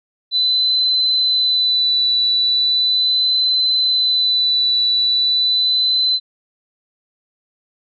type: tone with vibrato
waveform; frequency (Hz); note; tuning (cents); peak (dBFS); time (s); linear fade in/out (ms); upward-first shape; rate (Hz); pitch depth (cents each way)
sine; 4000; B7; +21; -13; 0.31-6.2; 50; sine; 0.38; 18
effects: none